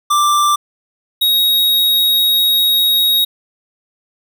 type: tone pair in turn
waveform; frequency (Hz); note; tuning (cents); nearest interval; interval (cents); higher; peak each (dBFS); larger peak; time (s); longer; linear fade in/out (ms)
square; 1179 / 3779; D6 / A#7; +6 / +23; octave + minor sixth; 2017; second; -11; neither; 0.1-0.56 / 1.21-3.25; second; 10
effects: none